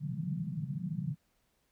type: band-pass noise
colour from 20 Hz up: pink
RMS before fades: -36 dBFS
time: 0-1.16 s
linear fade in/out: 50 ms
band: 140 to 180 Hz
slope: 48 dB/octave
effects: pink hiss -75 dBFS RMS until 1.71 s